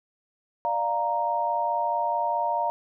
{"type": "chord", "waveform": "sine", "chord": "Bb major", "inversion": "first", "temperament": "equal with one note detuned", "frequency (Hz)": [593.8, 698.5, 932.3], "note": ["D5", "F5", "Bb5"], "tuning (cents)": [19, 0, 0], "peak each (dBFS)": [-31, -28, -25], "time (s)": [0.65, 2.7], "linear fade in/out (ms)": 0, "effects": []}